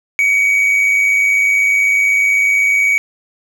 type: tone with amplitude modulation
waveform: triangle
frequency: 2262 Hz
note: C#7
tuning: 34 cents sharp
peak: -6 dBFS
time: 0.19-2.98 s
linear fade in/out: 0 ms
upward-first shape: sine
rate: 100 Hz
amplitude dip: 55%
effects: none